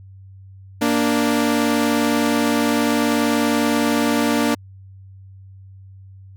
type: tone pair together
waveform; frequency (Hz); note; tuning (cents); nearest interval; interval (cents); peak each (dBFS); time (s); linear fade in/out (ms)
sawtooth; 233.1 / 293.7; A#3 / D4; 0 / 0; major third; 400; -15; 0.81-4.55; 10
effects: added 96 Hz sine -39 dBFS peak until 6.36 s